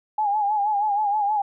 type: tone with vibrato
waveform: sine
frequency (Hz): 830.6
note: G#5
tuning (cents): 0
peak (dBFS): -19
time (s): 0.18-1.42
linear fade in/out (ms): 5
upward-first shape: sine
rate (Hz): 6.3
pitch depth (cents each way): 69
effects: none